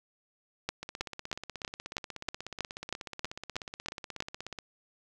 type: two click trains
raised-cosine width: 0.2 ms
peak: -14 / -22 dBFS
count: 12 / 63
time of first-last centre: 0.69-4.204 / 0.83-4.588 s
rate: 3.13 / 16.5 Hz
effects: none